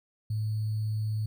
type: tone with sample-and-hold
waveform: sine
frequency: 108 Hz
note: A2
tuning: 32 cents flat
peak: -27 dBFS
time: 0.3-1.26 s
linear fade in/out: 5 ms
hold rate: 4410 Hz
effects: none